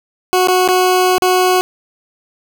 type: tone with dropouts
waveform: 20% pulse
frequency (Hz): 367.3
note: F#4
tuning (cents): -13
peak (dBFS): -5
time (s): 0.33-1.61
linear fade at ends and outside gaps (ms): 0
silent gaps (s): 0.473-0.484 / 0.677-0.687 / 1.182-1.221
effects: none